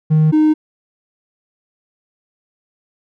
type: tone pair in turn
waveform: triangle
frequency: 155.56 / 308.4 Hz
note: D#3 / D#4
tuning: 0 / -15 cents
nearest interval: octave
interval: 1185 cents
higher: second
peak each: -6 dBFS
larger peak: neither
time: 0.1-0.32 / 0.32-0.54 s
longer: neither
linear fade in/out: 20 ms
effects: tanh soft clip ceiling -3 dBFS